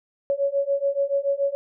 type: beating tone pair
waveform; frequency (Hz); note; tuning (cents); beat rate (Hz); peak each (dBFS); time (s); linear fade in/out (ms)
sine; 554.4 / 561.4; C#5 / C#5; 0 / +22; 7; -24 / -23; 0.3-1.55; 0
effects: none